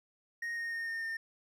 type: tone with pitch steps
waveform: triangle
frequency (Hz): 1864.7 / 1851.8 / 1839 / 1826.3 / 1813.7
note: A#6 / A#6 / A#6 / A#6 / A#6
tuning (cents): 0 / -12 / -24 / -36 / -48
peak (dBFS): -33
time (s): 0.42-1.17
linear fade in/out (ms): 5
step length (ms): 150
effects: none